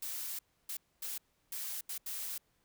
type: noise bursts at uneven times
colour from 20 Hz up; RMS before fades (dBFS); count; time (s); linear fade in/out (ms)
blue; -40; 6; 0.02-0.39 / 0.69-0.77 / 1.02-1.18 / 1.52-1.81 / 1.89-1.98 / 2.06-2.38; 5
effects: pink hiss -75 dBFS RMS until 2.64 s